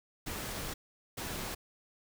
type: noise bursts at uneven times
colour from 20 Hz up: pink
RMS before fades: -39 dBFS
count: 2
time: 0.26-0.74 / 1.17-1.55 s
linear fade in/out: 10 ms
effects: none